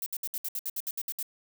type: noise bursts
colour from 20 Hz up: violet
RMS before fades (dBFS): -33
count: 12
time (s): 0.02-1.228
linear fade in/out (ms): 2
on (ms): 42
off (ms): 64
effects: none